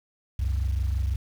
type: tone pair together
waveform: sine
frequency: 66.3 / 92.25 Hz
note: C2 / F#2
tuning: +23 / -5 cents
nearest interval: tritone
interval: 572 cents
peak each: -23 / -28 dBFS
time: 0.39-1.16 s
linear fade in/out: 5 ms
effects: tanh soft clip ceiling -18 dBFS + 8-bit